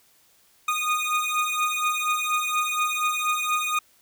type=beating tone pair; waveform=25% pulse; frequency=1232 / 1236.2 Hz; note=D#6 / D#6; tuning=-17 / -12 cents; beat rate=4.2 Hz; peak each=-22 dBFS; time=0.68-3.79 s; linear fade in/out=5 ms; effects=white hiss -60 dBFS RMS until 4.01 s